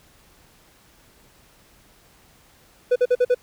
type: tone bursts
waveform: triangle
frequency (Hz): 495.3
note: B4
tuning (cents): +5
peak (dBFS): -12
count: 5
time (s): 2.91-3.347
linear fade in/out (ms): 10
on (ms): 49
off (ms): 48
effects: pink hiss -55 dBFS RMS until 3.42 s